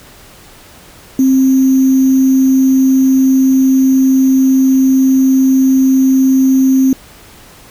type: tone with sample-and-hold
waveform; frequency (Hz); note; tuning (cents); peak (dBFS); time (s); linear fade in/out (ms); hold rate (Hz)
sine; 264.5; C4; +19; -6; 1.19-6.93; 2; 6300
effects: pink hiss -39 dBFS RMS until 7.7 s